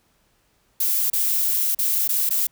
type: noise with dropouts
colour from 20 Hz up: violet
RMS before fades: -21 dBFS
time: 0.8-2.47 s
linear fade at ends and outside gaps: 5 ms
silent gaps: 1.101-1.131 / 1.749-1.788 / 2.078-2.09 / 2.293-2.306 s
effects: pink hiss -64 dBFS RMS until 2.51 s